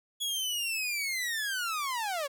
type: linear sweep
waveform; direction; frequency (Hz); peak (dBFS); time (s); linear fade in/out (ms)
sawtooth; down; 3380 to 536; -27; 0.2-2.28; 20
effects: none